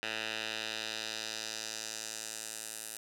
10% pulse tone with band-pass filter sweep, 110 Hz, A2, in tune, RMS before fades -40 dBFS, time 0.03-2.97 s, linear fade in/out 0 ms, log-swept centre 2700 to 10000 Hz, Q 1.5, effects none

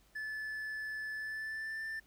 triangle tone with pitch glide, 1736 to 1777.6 Hz, A6 to A6, -24 to +17 cents, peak -36 dBFS, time 0.15-2 s, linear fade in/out 10 ms, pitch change +41 cents, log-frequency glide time 1.14-1.84 s, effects added 50 Hz sine -68 dBFS peak until 2.06 s + pink hiss -68 dBFS RMS until 2.06 s

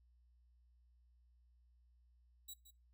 10% pulse tone with echo, 3883 Hz, B7, 30 cents flat, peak -40 dBFS, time 2.48-2.54 s, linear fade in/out 10 ms, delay 170 ms, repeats 1, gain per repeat -12 dB, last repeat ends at 2.71 s, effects noise-tail reverb RT60 0.3 s tail -24 dB re dry + added 60 Hz sine -67 dBFS peak until 2.93 s

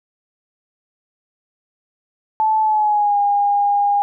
sine tone with pitch glide, 871 to 812.7 Hz, A5 to G#5, -18 to -38 cents, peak -13 dBFS, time 2.4-4.02 s, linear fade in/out 0 ms, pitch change -120 cents, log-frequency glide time 2.61-3.18 s, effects none

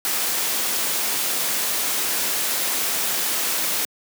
white noise, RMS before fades -23 dBFS, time 0.05-3.85 s, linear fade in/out 0 ms, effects high-pass 200 Hz 12 dB/octave

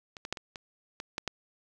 clicks, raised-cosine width 0.2 ms, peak -26 / -20 / -13 / -23 / -23 / -20 / -15 / -14 dBFS, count 8, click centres 0.168 / 0.251 / 0.326 / 0.372 / 0.558 / 1.001 / 1.181 / 1.277 s, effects none

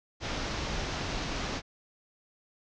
pink low-pass noise, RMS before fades -34 dBFS, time 0.2-1.62 s, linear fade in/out 50 ms, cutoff 6300 Hz, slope 48 dB/octave, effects none

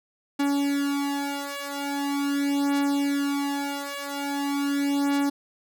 45% pulse beating tone pair, 282.2 / 282.62 Hz, C#4 / C#4, +31 / +34 cents, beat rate 0.42 Hz, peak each -27 dBFS, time 0.39-5.3 s, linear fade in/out 10 ms, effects none

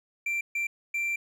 triangle tone bursts at uneven times, 2356 Hz, D7, 5 cents sharp, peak -25 dBFS, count 3, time 0.26-0.41 / 0.55-0.67 / 0.94-1.16 s, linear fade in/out 5 ms, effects none

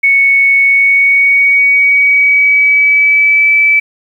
sine tone with pitch glide, 2217 to 2308 Hz, C#7 to D7, 0 to -31 cents, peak -5 dBFS, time 0.03-3.8 s, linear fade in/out 10 ms, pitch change +69 cents, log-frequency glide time 0.62-3.51 s, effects 7-bit

